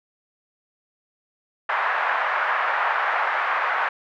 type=band-pass noise; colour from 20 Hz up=white; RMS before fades=-23 dBFS; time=1.69-3.89 s; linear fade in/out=5 ms; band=720 to 1700 Hz; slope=24 dB/octave; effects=none